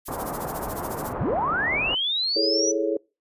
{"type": "noise with tremolo", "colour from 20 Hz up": "violet", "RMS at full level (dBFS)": -32, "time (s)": [0.05, 1.13], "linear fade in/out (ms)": 20, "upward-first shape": "sine", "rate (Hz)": 14, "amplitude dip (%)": 85}
{"type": "low-pass noise", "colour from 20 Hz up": "white", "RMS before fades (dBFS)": -31, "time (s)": [0.08, 1.95], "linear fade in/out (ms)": 5, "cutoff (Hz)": 1100, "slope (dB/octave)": 24}
{"type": "linear sweep", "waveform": "sine", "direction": "up", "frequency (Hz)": [53, 6000], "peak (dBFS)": -22, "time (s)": [1.2, 2.72], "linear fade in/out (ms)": 10}
{"type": "chord", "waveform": "sine", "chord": "A major seventh", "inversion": "second", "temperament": "equal", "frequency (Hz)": [329.6, 415.3, 440, 554.4], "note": ["E4", "G#4", "A4", "C#5"], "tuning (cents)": [0, 0, 0, 0], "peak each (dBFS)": -27, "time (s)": [2.36, 2.97], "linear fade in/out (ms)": 5}
{"effects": ["noise-tail reverb RT60 0.3 s tail -25 dB re dry", "resampled to 32000 Hz"]}